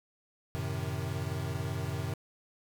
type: chord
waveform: square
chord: F# diminished seventh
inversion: none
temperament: equal with one note detuned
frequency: 92.07 / 110 / 130.81 / 155.56 Hz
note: F#2 / A2 / C3 / Eb3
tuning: -8 / 0 / 0 / 0 cents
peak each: -38 / -40 / -38 / -40 dBFS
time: 0.55-2.14 s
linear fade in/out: 0 ms
effects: 11-bit